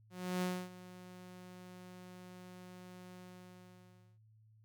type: tone with ADSR envelope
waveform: sawtooth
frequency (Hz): 181.6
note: F#3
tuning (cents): -32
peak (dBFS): -29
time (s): 0.1-4.19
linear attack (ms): 320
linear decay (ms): 270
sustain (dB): -18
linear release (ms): 1000
effects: added 109 Hz sine -62 dBFS peak until 4.64 s